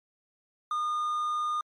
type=tone; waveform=triangle; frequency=1219 Hz; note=D#6; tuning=36 cents flat; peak=-25 dBFS; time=0.71-1.61 s; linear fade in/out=2 ms; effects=MP3 48 kbps